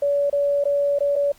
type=tone with dropouts; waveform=sine; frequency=570 Hz; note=C#5; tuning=48 cents sharp; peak=-17 dBFS; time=0.02-1.32 s; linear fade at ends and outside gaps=5 ms; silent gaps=0.299-0.327 / 0.64-0.653 / 0.988-1.005 / 1.157-1.161 s; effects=pink hiss -53 dBFS RMS until 1.38 s + Opus 48 kbps